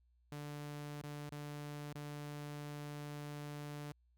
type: tone with dropouts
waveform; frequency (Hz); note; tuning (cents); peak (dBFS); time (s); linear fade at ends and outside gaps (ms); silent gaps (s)
sawtooth; 146.83; D3; 0; -40; 0.32-3.92; 2; 1.017-1.037 / 1.292-1.321 / 1.929-1.952
effects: added 60 Hz sine -69 dBFS peak until 4.17 s